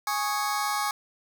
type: chord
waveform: sawtooth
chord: Ab suspended fourth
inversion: none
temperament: just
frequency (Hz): 830.6 / 1107.5 / 1245.9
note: Ab5 / Db6 / Eb6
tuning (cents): 0 / -2 / +2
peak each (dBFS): -25 / -26 / -28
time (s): 0.07-0.91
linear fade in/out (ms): 2
effects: none